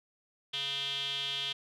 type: tone with band-pass filter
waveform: square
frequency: 139.3 Hz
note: C#3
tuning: 9 cents sharp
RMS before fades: -35 dBFS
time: 0.53-1.53 s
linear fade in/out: 10 ms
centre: 3300 Hz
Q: 9.5
effects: none